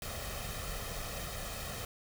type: noise with comb filter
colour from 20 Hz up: pink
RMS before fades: -40 dBFS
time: 0.02-1.85 s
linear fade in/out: 2 ms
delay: 1.6 ms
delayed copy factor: +0.6
effects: none